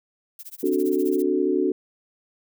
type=noise with tremolo; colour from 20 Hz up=violet; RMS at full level=-37 dBFS; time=0.39-1.22 s; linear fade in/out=0 ms; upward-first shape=sine; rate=15 Hz; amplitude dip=100%
type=chord; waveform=sine; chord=D dominant seventh; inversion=third; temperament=equal; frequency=261.6 / 293.7 / 370 / 440 Hz; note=C4 / D4 / F#4 / A4; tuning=0 / 0 / 0 / 0 cents; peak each=-28 / -24 / -22 / -27 dBFS; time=0.63-1.72 s; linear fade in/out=5 ms
effects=none